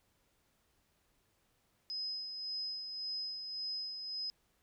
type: tone with tremolo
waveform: sine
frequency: 5060 Hz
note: D#8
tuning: 28 cents sharp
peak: -36 dBFS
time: 1.9-4.3 s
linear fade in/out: 0 ms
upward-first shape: sine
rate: 1.8 Hz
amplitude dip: 45%
effects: pink hiss -75 dBFS RMS until 4.62 s